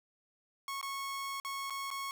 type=tone with dropouts; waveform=sawtooth; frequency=1099 Hz; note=C#6; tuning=15 cents flat; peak=-33 dBFS; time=0.68-2.11 s; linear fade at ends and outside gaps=1 ms; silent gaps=0.813-0.828 / 1.4-1.448 / 1.699-1.705 / 1.904-1.912 s; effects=none